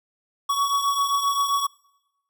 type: beating tone pair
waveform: square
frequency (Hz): 1122 / 1129.6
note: C#6 / C#6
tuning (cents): +21 / +32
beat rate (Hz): 7.6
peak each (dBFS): -22 / -28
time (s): 0.49-1.67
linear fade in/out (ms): 10
effects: noise-tail reverb RT60 1.0 s tail -25 dB re dry